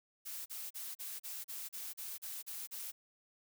blue noise bursts, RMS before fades -44 dBFS, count 11, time 0.25-2.92 s, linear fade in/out 20 ms, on 210 ms, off 36 ms, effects none

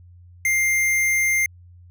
square tone, 2100 Hz, C7, 6 cents sharp, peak -18 dBFS, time 0.45-1.46 s, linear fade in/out 2 ms, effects added 88 Hz sine -44 dBFS peak until 1.9 s

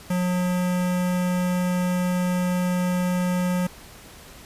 square tone with notch filter, 180.2 Hz, F#3, 45 cents flat, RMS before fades -23 dBFS, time 0.1-3.67 s, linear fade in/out 5 ms, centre 4100 Hz, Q 1.6, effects pink hiss -45 dBFS RMS until 4.45 s + resampled to 32000 Hz

